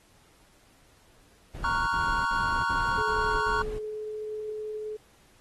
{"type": "noise bursts", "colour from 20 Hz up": "brown", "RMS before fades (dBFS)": -36, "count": 6, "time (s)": [1.54, 3.79], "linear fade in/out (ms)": 10, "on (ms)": 330, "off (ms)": 54}
{"type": "chord", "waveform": "triangle", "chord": "Gb major seventh", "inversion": "first", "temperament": "equal", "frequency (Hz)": [932.3, 1108.7, 1396.9, 1480], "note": ["Bb5", "Db6", "F6", "Gb6"], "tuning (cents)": [0, 0, 0, 0], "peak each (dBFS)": [-28, -28, -30, -29], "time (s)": [1.64, 3.62], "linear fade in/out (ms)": 2}
{"type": "tone with pitch glide", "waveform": "sine", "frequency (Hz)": [431.2, 428.2], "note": ["A4", "A4"], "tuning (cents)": [-35, -47], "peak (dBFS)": -32, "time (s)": [2.97, 4.97], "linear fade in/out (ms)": 10, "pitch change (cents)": -12, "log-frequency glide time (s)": [3.12, 3.4]}
{"effects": ["pink hiss -61 dBFS RMS until 5.4 s", "AAC 32 kbps"]}